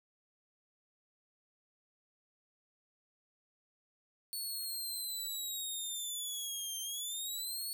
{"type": "linear two-way sweep", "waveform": "15% pulse", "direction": "down then up", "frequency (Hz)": [4435, 3136, 4435], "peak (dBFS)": -31, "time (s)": [4.33, 7.73], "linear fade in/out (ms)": 0, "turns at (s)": 6.81, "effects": []}